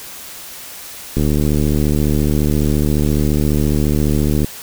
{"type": "click train", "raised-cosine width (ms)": 3, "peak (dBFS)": -4, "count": 245, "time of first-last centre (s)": [1.17, 4.445], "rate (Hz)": 74.5, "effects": ["white hiss -33 dBFS RMS until 4.62 s"]}